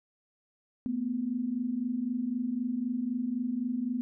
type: tone pair together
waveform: sine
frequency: 226.7 / 250.6 Hz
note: A#3 / B3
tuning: -48 / +25 cents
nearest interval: major second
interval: 173 cents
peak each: -34 / -30 dBFS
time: 0.86-4.01 s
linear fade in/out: 0 ms
effects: none